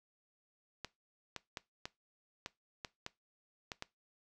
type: clicks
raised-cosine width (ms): 0.2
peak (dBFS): -23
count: 9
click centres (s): 0.847 / 1.363 / 1.572 / 1.855 / 2.461 / 2.848 / 3.064 / 3.718 / 3.824
effects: noise-tail reverb RT60 0.2 s tail -20 dB re dry